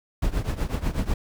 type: noise with tremolo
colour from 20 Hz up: brown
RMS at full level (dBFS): -22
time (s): 0.22-1.14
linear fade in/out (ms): 5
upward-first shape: triangle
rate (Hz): 8.1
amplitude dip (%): 90
effects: none